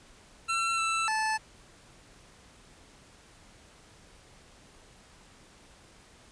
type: tone with pitch steps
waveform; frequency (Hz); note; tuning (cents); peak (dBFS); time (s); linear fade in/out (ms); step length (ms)
25% pulse; 1348 / 1329 / 873; E6 / E6 / A5; +38 / +14 / -14; -23; 0.48-1.38; 20; 300
effects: pink hiss -56 dBFS RMS until 6.31 s + resampled to 22050 Hz